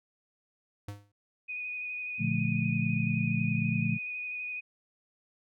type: tone with exponential decay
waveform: square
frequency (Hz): 102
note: G#2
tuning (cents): -31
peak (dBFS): -35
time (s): 0.88-1.12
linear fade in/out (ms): 5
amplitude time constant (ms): 52
type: tone with vibrato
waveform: sine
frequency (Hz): 2482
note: D#7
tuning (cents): -5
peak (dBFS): -34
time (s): 1.48-4.61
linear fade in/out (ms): 20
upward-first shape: square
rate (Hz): 12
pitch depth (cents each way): 14
type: chord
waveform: sine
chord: Bb major seventh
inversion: none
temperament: just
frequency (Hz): 116.54 / 145.68 / 174.81 / 218.5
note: Bb2 / D3 / F3 / A3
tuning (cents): 0 / -14 / +2 / -12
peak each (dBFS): -32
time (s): 2.18-3.99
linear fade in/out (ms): 50
effects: none